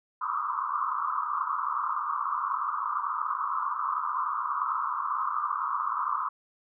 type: band-pass noise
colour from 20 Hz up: white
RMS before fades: -30 dBFS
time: 0.21-6.29 s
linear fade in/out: 5 ms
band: 990 to 1300 Hz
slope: 96 dB/octave
effects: none